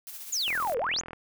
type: noise with tremolo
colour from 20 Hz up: blue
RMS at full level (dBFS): -40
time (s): 0.07-0.74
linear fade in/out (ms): 0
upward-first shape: sine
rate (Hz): 15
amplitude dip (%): 40
type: exponential two-way sweep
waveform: sine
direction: down then up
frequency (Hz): 7320 to 438.5 to 7320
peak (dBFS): -26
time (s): 0.32-1.01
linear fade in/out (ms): 10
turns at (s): 0.78
type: click train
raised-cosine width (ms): 0.5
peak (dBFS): -24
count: 28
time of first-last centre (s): 0.48-1.132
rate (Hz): 41.4
effects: none